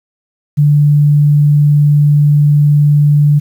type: tone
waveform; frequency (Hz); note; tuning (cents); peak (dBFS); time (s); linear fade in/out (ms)
sine; 146.83; D3; 0; -5; 0.57-3.4; 20
effects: 7-bit